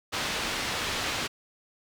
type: low-pass noise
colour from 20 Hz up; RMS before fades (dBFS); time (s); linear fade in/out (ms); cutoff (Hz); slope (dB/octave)
white; -31; 0.12-1.28; 20; 3900; 12
effects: none